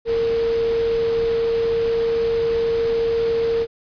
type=tone in noise; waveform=sine; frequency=460.2 Hz; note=A#4; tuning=22 cents flat; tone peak=-17 dBFS; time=0.05-3.67 s; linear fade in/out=50 ms; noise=pink; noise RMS=-33 dBFS; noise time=0.05-3.67 s; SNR=+13 dB; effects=resampled to 11025 Hz